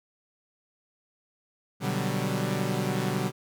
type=chord; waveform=sawtooth; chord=G major seventh; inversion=first; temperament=equal; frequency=123.47 / 146.83 / 185 / 196 Hz; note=B2 / D3 / F#3 / G3; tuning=0 / 0 / 0 / 0 cents; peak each=-28 dBFS; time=1.8-3.32 s; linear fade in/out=50 ms; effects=none